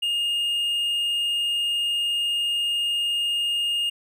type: tone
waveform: triangle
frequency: 2837 Hz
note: F7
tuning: 27 cents sharp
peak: -20 dBFS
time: 0.02-3.9 s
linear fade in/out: 10 ms
effects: none